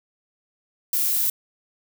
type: noise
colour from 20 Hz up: violet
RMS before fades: -22 dBFS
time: 0.93-1.3 s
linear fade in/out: 2 ms
effects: none